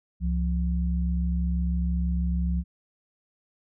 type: tone pair together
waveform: sine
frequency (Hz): 67.1 / 175.04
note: C2 / F3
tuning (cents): +44 / +4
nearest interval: octave + perfect fourth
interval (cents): 1660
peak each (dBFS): -24 / -28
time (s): 0.2-2.64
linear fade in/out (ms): 50
effects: none